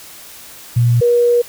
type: tone pair in turn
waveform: sine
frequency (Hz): 119.3 / 479.7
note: A#2 / A#4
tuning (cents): +41 / +50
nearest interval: 2 octaves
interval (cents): 2409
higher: second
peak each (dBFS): -9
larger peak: neither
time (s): 0.76-1.01 / 1.01-1.42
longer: second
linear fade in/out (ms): 10
effects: white hiss -37 dBFS RMS until 1.48 s